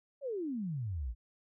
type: exponential sweep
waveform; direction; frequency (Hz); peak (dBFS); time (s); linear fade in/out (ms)
sine; down; 587.3 to 51.91; -34; 0.21-1.15; 50
effects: none